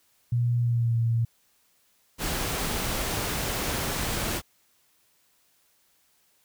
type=tone with pitch glide; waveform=sine; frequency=120 to 115.64 Hz; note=B2 to A#2; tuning=-49 to -13 cents; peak=-21 dBFS; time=0.32-1.25 s; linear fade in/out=5 ms; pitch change=-64 cents; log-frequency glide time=0.59-0.97 s
type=noise; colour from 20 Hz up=pink; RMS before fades=-29 dBFS; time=2.18-4.42 s; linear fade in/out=50 ms
effects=white hiss -66 dBFS RMS until 6.44 s